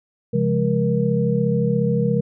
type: tone cluster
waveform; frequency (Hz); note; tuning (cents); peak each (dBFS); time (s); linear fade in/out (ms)
sine; 134.3 / 171.3 / 205.5 / 473.4; C3 / F3 / G#3 / A#4; +46 / -33 / -18 / +27; -22; 0.33-2.21; 10
effects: none